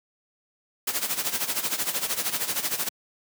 white noise with tremolo, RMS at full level -25 dBFS, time 0.87-2.89 s, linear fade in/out 5 ms, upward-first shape sine, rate 13 Hz, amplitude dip 75%, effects high-pass 150 Hz 12 dB/octave

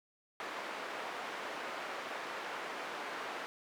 white band-pass noise, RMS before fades -42 dBFS, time 0.4-3.46 s, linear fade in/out 0 ms, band 380 to 1600 Hz, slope 12 dB/octave, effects none

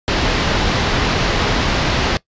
pink low-pass noise, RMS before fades -17 dBFS, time 0.08-2.17 s, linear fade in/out 0 ms, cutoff 5100 Hz, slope 24 dB/octave, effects noise-tail reverb RT60 0.1 s tail -20 dB re dry + resampled to 16000 Hz

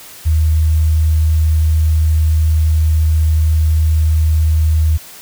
sine tone, 78.6 Hz, D#2, 18 cents sharp, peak -9 dBFS, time 0.25-4.98 s, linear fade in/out 20 ms, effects white hiss -36 dBFS RMS until 5.21 s

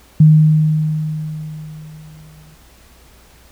sine tone with exponential decay, 154.9 Hz, D#3, 7 cents flat, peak -3 dBFS, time 0.2-2.55 s, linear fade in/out 5 ms, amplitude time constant 510 ms, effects added 60 Hz sine -48 dBFS peak until 3.51 s + pink hiss -48 dBFS RMS until 3.51 s

